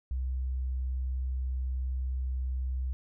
sine tone, 64.2 Hz, C2, 32 cents flat, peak -29 dBFS, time 0.11-2.93 s, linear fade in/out 0 ms, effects none

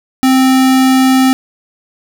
square tone, 261.6 Hz, C4, in tune, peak -7 dBFS, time 0.23-1.33 s, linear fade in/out 0 ms, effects none

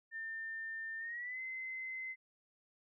sine tone with pitch glide, 1800 to 2056 Hz, A6 to C7, +39 to -31 cents, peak -40 dBFS, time 0.11-2.16 s, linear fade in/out 50 ms, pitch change +230 cents, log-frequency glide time 0.99-1.4 s, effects none

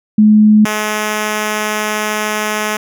sine / 5% pulse tone pair in turn, 213 / 213 Hz, G#3 / G#3, +44 / +44 cents, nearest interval unison, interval 0 cents, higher neither, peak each -4 dBFS, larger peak neither, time 0.18-0.65 / 0.65-2.77 s, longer second, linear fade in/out 5 ms, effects none

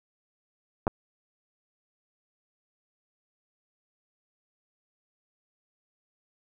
clicks, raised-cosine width 1 ms, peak -12 dBFS, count 2, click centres 0.869 / 0.878 s, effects none

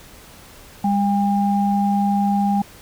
sine tone pair together, 201.2 / 804.8 Hz, G3 / G5, +45 / +45 cents, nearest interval 2 octaves, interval 2400 cents, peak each -17 / -20 dBFS, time 0.84-2.62 s, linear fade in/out 5 ms, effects pink hiss -44 dBFS RMS until 2.81 s

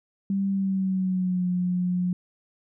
sine tone with pitch glide, 196 to 179.73 Hz, G3 to F3, 0 to +50 cents, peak -22 dBFS, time 0.3-2.13 s, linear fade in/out 2 ms, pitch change -150 cents, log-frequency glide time 0.5-1.47 s, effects none

